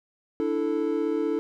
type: chord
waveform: triangle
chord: D suspended second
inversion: none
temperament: equal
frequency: 293.7 / 329.6 / 440 Hz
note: D4 / E4 / A4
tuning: 0 / 0 / 0 cents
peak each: -27 / -26 / -25 dBFS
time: 0.4-1.39 s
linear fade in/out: 0 ms
effects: none